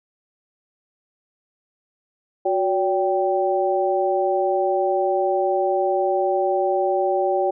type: tone cluster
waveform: sine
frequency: 367.7 / 571 / 782 Hz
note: F#4 / D5 / G5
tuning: -11 / -49 / -4 cents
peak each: -22 dBFS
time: 2.45-7.51 s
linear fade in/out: 10 ms
effects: none